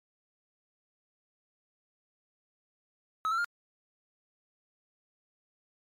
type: tone with pitch steps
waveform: triangle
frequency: 1284 / 1343.9 / 1406.7 Hz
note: E6 / E6 / F6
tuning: -46 / +33 / +12 cents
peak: -25 dBFS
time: 3.25-3.445 s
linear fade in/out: 0 ms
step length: 65 ms
effects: MP3 96 kbps